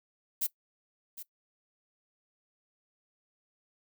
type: noise with echo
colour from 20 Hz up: violet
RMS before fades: -30 dBFS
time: 0.41-0.47 s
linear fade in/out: 10 ms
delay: 760 ms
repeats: 1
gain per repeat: -13 dB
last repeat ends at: 1.23 s
effects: noise-tail reverb RT60 0.1 s tail -19 dB re dry